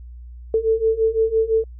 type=beating tone pair; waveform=sine; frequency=442 / 447.9 Hz; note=A4 / A4; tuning=+8 / +31 cents; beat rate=5.9 Hz; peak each=-20 / -18 dBFS; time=0.54-1.64 s; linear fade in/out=2 ms; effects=added 60 Hz sine -35 dBFS peak until 1.79 s